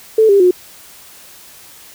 sine tone with pitch steps, 440 / 398.8 / 361.5 Hz, A4 / G4 / F#4, 0 / +30 / -40 cents, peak -6 dBFS, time 0.18-0.51 s, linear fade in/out 5 ms, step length 110 ms, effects white hiss -40 dBFS RMS until 1.94 s

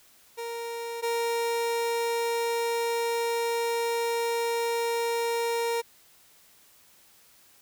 30% pulse tone pair in turn, 466.2 / 466.2 Hz, A#4 / A#4, 0 / 0 cents, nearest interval unison, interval 0 cents, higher neither, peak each -30 / -23 dBFS, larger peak second, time 0.37-1.02 / 1.02-5.82 s, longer second, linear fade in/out 20 ms, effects white hiss -58 dBFS RMS until 7.61 s

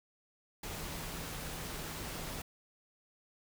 sine tone in noise, 160 Hz, D#3, 49 cents sharp, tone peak -50 dBFS, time 0.63-2.42 s, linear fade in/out 5 ms, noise pink, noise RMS -42 dBFS, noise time 0.63-2.42 s, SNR -11 dB, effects none

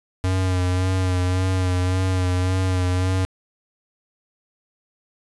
square tone with vibrato, 92.1 Hz, F#2, 7 cents flat, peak -19 dBFS, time 0.24-3.25 s, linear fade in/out 0 ms, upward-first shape sine, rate 1.8 Hz, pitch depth 31 cents each way, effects resampled to 24000 Hz + 10-bit

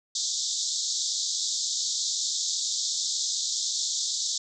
white band-pass noise, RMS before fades -29 dBFS, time 0.15-4.38 s, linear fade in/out 5 ms, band 3500 to 7500 Hz, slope 96 dB/octave, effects none

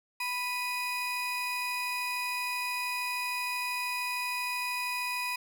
35% pulse tone pair together, 987.8 / 2486 Hz, B5 / D#7, 0 / -2 cents, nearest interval octave + major third, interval 1598 cents, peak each -33 / -31 dBFS, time 0.2-5.36 s, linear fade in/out 5 ms, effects none

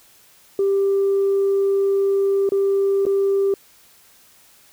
sine tone with dropouts, 394 Hz, G4, 9 cents sharp, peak -14 dBFS, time 0.59-3.54 s, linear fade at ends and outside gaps 2 ms, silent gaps 2.491-2.52 / 3.054-3.065 s, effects tanh soft clip ceiling -12 dBFS + white hiss -52 dBFS RMS until 4.72 s

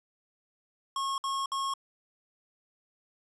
square tone bursts, 1089 Hz, C#6, 31 cents flat, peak -30 dBFS, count 3, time 0.96-1.738 s, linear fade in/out 2 ms, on 220 ms, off 59 ms, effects resampled to 22050 Hz

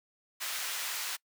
pink high-pass noise, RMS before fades -36 dBFS, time 0.4-1.17 s, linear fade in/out 20 ms, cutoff 1500 Hz, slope 12 dB/octave, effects noise-tail reverb RT60 0.1 s tail -24 dB re dry

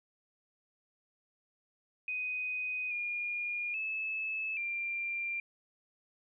sine tone with pitch steps, 2499 / 2424 / 2606 / 2378 Hz, D#7 / D#7 / E7 / D7, +7 / -46 / -20 / +21 cents, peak -33 dBFS, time 2.08-5.4 s, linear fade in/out 2 ms, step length 830 ms, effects none

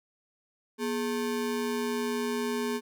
square ring-modulated tone, 329.6 Hz, E4, in tune, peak -26 dBFS, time 0.78-2.81 s, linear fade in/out 50 ms, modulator 89.1 Hz, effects none

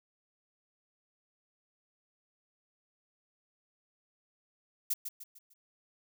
violet noise with echo, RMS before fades -30 dBFS, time 4.9-4.94 s, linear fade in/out 10 ms, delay 150 ms, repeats 4, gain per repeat -8 dB, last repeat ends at 5.54 s, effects none

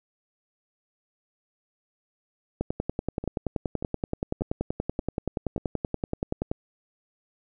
two click trains, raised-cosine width 2 ms, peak -13 / -20 dBFS, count 42 / 5, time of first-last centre 2.61-6.515 / 3.24-5.579 s, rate 10.5 / 1.71 Hz, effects none

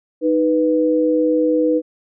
sine tone pair together, 311.1 / 493.5 Hz, D#4 / B4, 0 / -1 cents, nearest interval minor sixth, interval 799 cents, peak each -16 dBFS, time 0.21-1.82 s, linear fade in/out 50 ms, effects none

